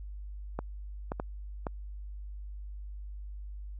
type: clicks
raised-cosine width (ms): 1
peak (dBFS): -19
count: 4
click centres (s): 0.59 / 1.119 / 1.199 / 1.668
effects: added 50 Hz sine -39 dBFS peak until 3.79 s